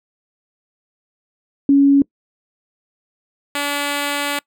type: tone pair in turn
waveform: sine / 5% pulse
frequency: 279.2 / 287.2 Hz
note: C#4 / D4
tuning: +13 / -39 cents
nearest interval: unison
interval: 48 cents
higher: second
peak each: -8 dBFS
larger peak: neither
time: 1.69-2.02 / 3.55-4.39 s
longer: second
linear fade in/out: 2 ms
effects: noise-tail reverb RT60 0.1 s tail -24 dB re dry